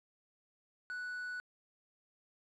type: tone with quantisation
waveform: triangle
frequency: 1480 Hz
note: F#6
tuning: in tune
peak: -37 dBFS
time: 0.9-1.4 s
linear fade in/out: 0 ms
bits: 11
effects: resampled to 22050 Hz